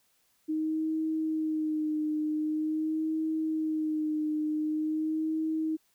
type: tone with vibrato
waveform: sine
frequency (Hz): 311.1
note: D#4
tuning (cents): 0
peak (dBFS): -27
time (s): 0.48-5.77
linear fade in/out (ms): 20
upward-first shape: sine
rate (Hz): 0.45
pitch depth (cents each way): 31
effects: white hiss -70 dBFS RMS until 5.94 s